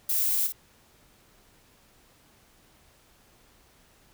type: noise with echo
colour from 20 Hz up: violet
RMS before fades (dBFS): -26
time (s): 0.09-0.47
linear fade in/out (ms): 5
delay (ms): 53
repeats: 1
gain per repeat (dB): -8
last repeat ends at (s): 0.523
effects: pink hiss -60 dBFS RMS until 4.13 s